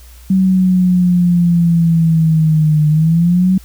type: linear two-way sweep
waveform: sine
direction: down then up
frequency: 190.3 to 150.9 to 190.3 Hz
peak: -8 dBFS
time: 0.3-3.58 s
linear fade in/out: 5 ms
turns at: 2.88 s
effects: added 60 Hz sine -36 dBFS peak until 3.64 s + white hiss -45 dBFS RMS until 3.64 s

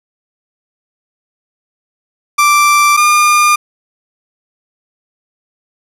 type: tone pair in turn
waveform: 30% pulse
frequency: 1174.7 / 1206.3 Hz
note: D6 / D6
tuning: 0 / +46 cents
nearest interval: unison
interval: 46 cents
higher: second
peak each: -4 dBFS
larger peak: neither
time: 2.38-2.97 / 2.97-3.56 s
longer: neither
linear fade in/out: 10 ms
effects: resampled to 32000 Hz + 7-bit

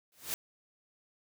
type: noise with exponential growth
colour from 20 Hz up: white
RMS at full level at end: -31 dBFS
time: 0.12-0.34 s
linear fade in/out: 1 ms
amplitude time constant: 46 ms
effects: none

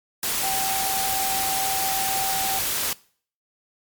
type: tone in noise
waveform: sine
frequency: 774 Hz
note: G5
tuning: 22 cents flat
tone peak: -26 dBFS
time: 0.43-2.59 s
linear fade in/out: 2 ms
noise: white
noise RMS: -25 dBFS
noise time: 0.23-2.93 s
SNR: -4 dB
effects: noise-tail reverb RT60 0.5 s tail -22 dB re dry + MP3 96 kbps

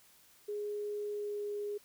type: tone with pitch glide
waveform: sine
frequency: 415.3 to 412.7 Hz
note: G#4 to G#4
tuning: 0 to -11 cents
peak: -35 dBFS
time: 0.48-1.78 s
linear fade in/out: 10 ms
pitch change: -11 cents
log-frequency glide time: 1.08-1.44 s
effects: white hiss -63 dBFS RMS until 1.84 s

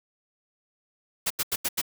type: noise bursts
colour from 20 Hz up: white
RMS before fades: -26 dBFS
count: 5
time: 1.26-1.816 s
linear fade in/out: 10 ms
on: 44 ms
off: 84 ms
effects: none

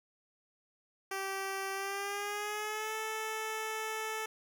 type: tone with pitch glide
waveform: 10% pulse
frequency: 388.1 to 438.2 Hz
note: G4 to A4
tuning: -17 to -7 cents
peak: -27 dBFS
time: 1.11-4.26 s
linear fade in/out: 5 ms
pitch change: +210 cents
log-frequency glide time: 1.73-2.95 s
effects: none

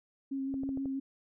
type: tone with vibrato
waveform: sine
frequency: 270.4 Hz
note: C#4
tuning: 43 cents flat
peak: -32 dBFS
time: 0.31-1 s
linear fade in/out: 10 ms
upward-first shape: square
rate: 6.2 Hz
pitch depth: 13 cents each way
type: clicks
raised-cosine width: 2 ms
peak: -30 dBFS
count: 5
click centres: 0.541 / 0.635 / 0.691 / 0.774 / 0.857 s
effects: none

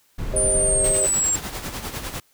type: noise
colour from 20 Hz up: brown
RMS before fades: -26 dBFS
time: 0.18-0.93 s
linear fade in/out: 10 ms
type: chord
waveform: sine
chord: C minor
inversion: second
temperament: equal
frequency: 392 / 523.3 / 622.3 Hz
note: G4 / C5 / Eb5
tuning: 0 / 0 / 0 cents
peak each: -28 / -29 / -26 dBFS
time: 0.33-1.07 s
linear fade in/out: 10 ms
type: exponential sweep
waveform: sine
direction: down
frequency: 9397 to 7459 Hz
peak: -18 dBFS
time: 0.36-1.36 s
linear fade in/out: 5 ms
type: noise with tremolo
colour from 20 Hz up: pink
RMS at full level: -29 dBFS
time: 0.84-2.2 s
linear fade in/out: 2 ms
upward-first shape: sine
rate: 10 Hz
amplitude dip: 60%
effects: white hiss -61 dBFS RMS until 2.33 s

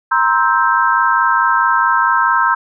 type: chord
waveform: sine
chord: C dominant seventh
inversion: third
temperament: just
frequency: 941.9 / 1046.5 / 1308.1 / 1569.8 Hz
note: Bb5 / C6 / E6 / G6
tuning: +18 / 0 / -14 / +2 cents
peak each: -16 dBFS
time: 0.11-2.55 s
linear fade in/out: 10 ms
effects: none

